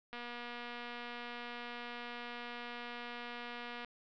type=click train; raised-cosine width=0.3 ms; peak=-29 dBFS; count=893; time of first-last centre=0.13-3.847 s; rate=240 Hz; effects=low-pass 4000 Hz 12 dB/octave